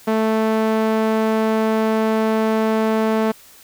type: tone with band-pass filter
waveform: sawtooth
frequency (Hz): 220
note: A3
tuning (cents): 0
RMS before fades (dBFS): -18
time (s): 0.07-3.32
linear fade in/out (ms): 10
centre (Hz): 570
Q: 0.6
effects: white hiss -46 dBFS RMS until 3.63 s